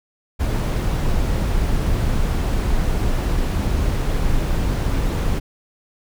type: noise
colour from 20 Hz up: brown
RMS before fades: -19 dBFS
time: 0.39-5.4 s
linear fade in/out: 20 ms
effects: none